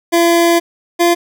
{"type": "tone pair in turn", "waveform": "25% pulse", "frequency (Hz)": [339.7, 344.4], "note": ["F4", "F4"], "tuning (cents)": [-48, -24], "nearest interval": "unison", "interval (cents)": 24, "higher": "second", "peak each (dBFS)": -5, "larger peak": "neither", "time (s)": [[0.12, 0.6], [0.99, 1.15]], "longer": "first", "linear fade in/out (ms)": 20, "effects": []}